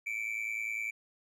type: tone with amplitude modulation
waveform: triangle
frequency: 2319 Hz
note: D7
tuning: 22 cents flat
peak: -28 dBFS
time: 0.06-0.91 s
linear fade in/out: 10 ms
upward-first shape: sine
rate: 110 Hz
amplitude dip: 80%
effects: none